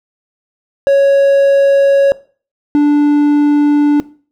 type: tone pair in turn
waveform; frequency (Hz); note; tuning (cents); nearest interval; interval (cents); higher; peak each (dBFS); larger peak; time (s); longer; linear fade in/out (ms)
triangle; 554.4 / 292.9; C#5 / D4; 0 / -5; major seventh; 1105; first; -4; neither; 0.87-2.12 / 2.75-4; neither; 0
effects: noise-tail reverb RT60 0.4 s tail -19 dB re dry